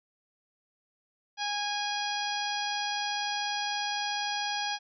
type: harmonic tone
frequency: 823 Hz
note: G#5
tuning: 16 cents flat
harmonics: 1 / 2 / 3 / 4 / 5 / 6 / 7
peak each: -33 / -37 / -40 / -37 / -42 / -38 / -42 dBFS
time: 1.37-4.79 s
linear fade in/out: 50 ms
effects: none